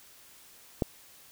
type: click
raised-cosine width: 2 ms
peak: -12 dBFS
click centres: 0.822 s
effects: white hiss -55 dBFS RMS until 1.31 s